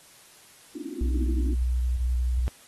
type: band-pass noise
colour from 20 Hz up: pink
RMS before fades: -34 dBFS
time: 0.75-1.55 s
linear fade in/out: 10 ms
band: 230 to 350 Hz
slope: 96 dB/octave
type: tone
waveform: sine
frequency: 61.74 Hz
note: B1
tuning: in tune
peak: -22 dBFS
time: 1.01-2.48 s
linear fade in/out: 0 ms
effects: white hiss -53 dBFS RMS until 2.67 s + AAC 32 kbps